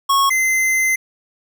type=tone pair in turn; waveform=square; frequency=1100 / 2066 Hz; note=C#6 / C7; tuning=-14 / -22 cents; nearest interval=major seventh; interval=1092 cents; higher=second; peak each=-13 / -15 dBFS; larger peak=first; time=0.09-0.3 / 0.3-0.96 s; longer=second; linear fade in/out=10 ms; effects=none